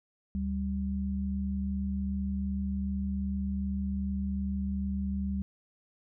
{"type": "tone pair together", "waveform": "sine", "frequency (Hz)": [73.42, 196.01], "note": ["D2", "G3"], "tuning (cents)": [0, 0], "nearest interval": "octave + perfect fourth", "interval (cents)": 1700, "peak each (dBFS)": [-33, -31], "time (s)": [0.35, 5.42], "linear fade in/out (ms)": 0, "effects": []}